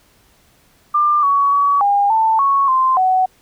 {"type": "tone with pitch steps", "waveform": "sine", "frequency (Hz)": [1193, 1124, 1133, 808, 888, 1107, 1043, 747], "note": ["D6", "C#6", "C#6", "G#5", "A5", "C#6", "C6", "F#5"], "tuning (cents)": [27, 24, 37, -48, 16, -3, -6, 16], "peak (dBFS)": -11, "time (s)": [0.94, 3.26], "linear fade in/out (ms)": 10, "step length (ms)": 290, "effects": ["pink hiss -54 dBFS RMS until 3.41 s"]}